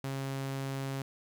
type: tone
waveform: sawtooth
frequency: 135.7 Hz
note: C#3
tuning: 36 cents flat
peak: -30 dBFS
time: 0.04-1.02 s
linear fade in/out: 2 ms
effects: 11-bit